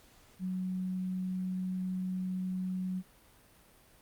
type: tone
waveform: sine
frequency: 185 Hz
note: F#3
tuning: in tune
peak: -32 dBFS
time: 0.39-3.03 s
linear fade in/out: 50 ms
effects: pink hiss -61 dBFS RMS until 4.01 s + Opus 48 kbps